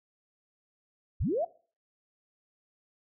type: linear sweep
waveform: sine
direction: up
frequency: 30.87 to 730 Hz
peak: -26 dBFS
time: 1.2-1.45 s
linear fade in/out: 10 ms
effects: noise-tail reverb RT60 0.4 s tail -20 dB re dry